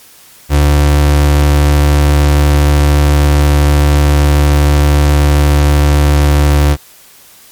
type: tone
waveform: 35% pulse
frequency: 73 Hz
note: D2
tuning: 10 cents flat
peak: -4 dBFS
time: 0.49-6.77 s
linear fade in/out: 50 ms
effects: white hiss -40 dBFS RMS until 7.51 s + MP3 96 kbps